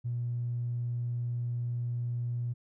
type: tone with tanh clipping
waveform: triangle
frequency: 120.3 Hz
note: B2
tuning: 45 cents flat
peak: -30 dBFS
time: 0.04-2.54 s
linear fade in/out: 20 ms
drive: 4 dB
effects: none